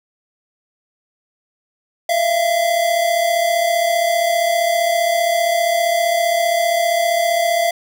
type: tone pair together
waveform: square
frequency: 647.8 / 683 Hz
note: E5 / F5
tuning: -30 / -39 cents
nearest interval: minor second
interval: 91 cents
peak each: -22 / -16 dBFS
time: 2.09-7.71 s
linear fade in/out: 5 ms
effects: none